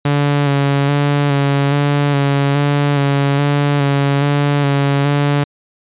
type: tone with vibrato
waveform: sawtooth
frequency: 142.1 Hz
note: C#3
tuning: 43 cents sharp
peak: -8 dBFS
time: 0.05-5.44 s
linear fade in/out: 5 ms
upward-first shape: square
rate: 1.2 Hz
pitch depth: 22 cents each way
effects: resampled to 8000 Hz